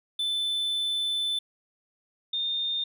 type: tone pair in turn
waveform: triangle / sine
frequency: 3520 / 3636 Hz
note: A7 / A#7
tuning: 0 / -44 cents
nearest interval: minor second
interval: 56 cents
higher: second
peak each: -24 / -26 dBFS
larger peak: first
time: 0.19-1.39 / 2.33-2.84 s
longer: first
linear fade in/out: 5 ms
effects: none